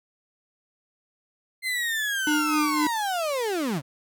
35% pulse linear sweep, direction down, 2086 to 120.5 Hz, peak -23 dBFS, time 1.62-3.82 s, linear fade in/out 50 ms
square tone with tremolo, 301.8 Hz, D4, 47 cents sharp, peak -22 dBFS, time 2.27-2.87 s, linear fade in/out 2 ms, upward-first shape sine, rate 3.9 Hz, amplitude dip 45%
effects none

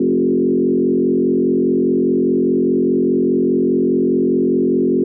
sine tone with frequency modulation, 310 Hz, D#4, 6 cents flat, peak -12 dBFS, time 0-5.04 s, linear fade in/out 5 ms, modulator 44.9 Hz, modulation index 2.2, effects none

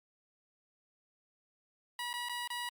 15% pulse tone with dropouts, 967 Hz, B5, 37 cents flat, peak -30 dBFS, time 1.99-2.69 s, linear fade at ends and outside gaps 2 ms, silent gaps 2.131-2.138 / 2.287-2.294 / 2.476-2.502 s, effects Opus 48 kbps

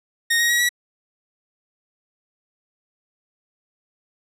sawtooth tone with pitch steps, 1857 / 1882.9 / 1909.2 / 1935.9 Hz, A#6 / A#6 / A#6 / B6, -7 / +17 / +41 / -35 cents, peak -13 dBFS, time 0.3-0.692 s, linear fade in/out 10 ms, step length 98 ms, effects resampled to 32000 Hz + 9-bit

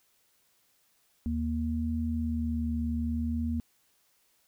sine tone pair together, 78 / 234.6 Hz, D#2 / A#3, +5 / +11 cents, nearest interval octave + perfect fifth, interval 1906 cents, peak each -31 / -30 dBFS, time 1.26-3.6 s, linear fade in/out 0 ms, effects white hiss -69 dBFS RMS until 4.47 s

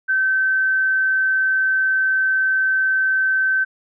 sine tone, 1541 Hz, G6, 30 cents flat, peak -15 dBFS, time 0.08-3.65 s, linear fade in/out 20 ms, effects none

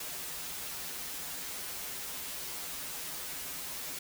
white noise with comb filter, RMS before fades -40 dBFS, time 0-3.99 s, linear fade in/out 5 ms, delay 9.1 ms, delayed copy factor -1, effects none

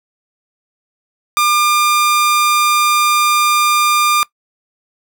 sawtooth tone, 1200 Hz, D6, 37 cents sharp, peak -7 dBFS, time 1.37-4.23 s, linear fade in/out 0 ms, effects noise-tail reverb RT60 0.1 s tail -21 dB re dry

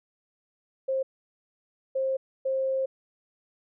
sine tone bursts at uneven times, 531 Hz, C5, 25 cents sharp, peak -24 dBFS, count 3, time 0.88-1.03 / 1.95-2.17 / 2.45-2.86 s, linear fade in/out 10 ms, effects none

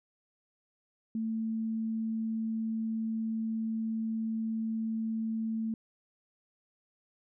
sine tone, 222.9 Hz, A3, 23 cents sharp, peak -30 dBFS, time 1.15-5.74 s, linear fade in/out 2 ms, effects none

